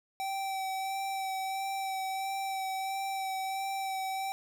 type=tone with vibrato; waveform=square; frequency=772 Hz; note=G5; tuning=27 cents flat; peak=-33 dBFS; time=0.2-4.32 s; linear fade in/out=0 ms; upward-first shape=sine; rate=1.5 Hz; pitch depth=17 cents each way; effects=10-bit